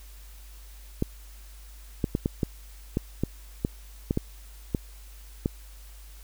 clicks, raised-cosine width 3 ms, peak -11 dBFS, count 12, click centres 1.024 / 2.042 / 2.151 / 2.259 / 2.432 / 2.971 / 3.236 / 3.649 / 4.109 / 4.174 / 4.748 / 5.459 s, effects added 50 Hz sine -44 dBFS peak until 6.23 s + white hiss -54 dBFS RMS until 6.23 s

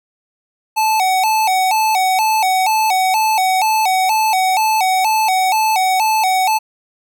square tone with vibrato, 809 Hz, G#5, 46 cents flat, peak -13 dBFS, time 0.76-6.59 s, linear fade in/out 20 ms, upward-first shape square, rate 2.1 Hz, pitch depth 130 cents each way, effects none

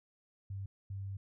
sine tone bursts at uneven times, 97.9 Hz, G2, 2 cents flat, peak -38 dBFS, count 2, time 0.5-0.66 / 0.9-1.17 s, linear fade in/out 5 ms, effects none

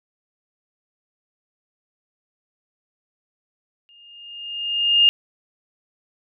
sine tone with exponential growth, 2827 Hz, F7, 20 cents sharp, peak -9 dBFS, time 3.89-5.09 s, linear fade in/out 0 ms, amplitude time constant 260 ms, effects none

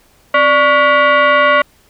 sine tone with frequency modulation, 264.4 Hz, C4, 18 cents sharp, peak -7 dBFS, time 0.34-1.62 s, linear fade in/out 5 ms, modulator 853 Hz, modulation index 2.2, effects pink hiss -51 dBFS RMS until 1.89 s

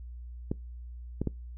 clicks, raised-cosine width 3 ms, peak -16 dBFS, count 3, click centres 0.515 / 1.216 / 1.273 s, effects noise-tail reverb RT60 0.2 s tail -23 dB re dry + added 60 Hz sine -40 dBFS peak until 1.57 s

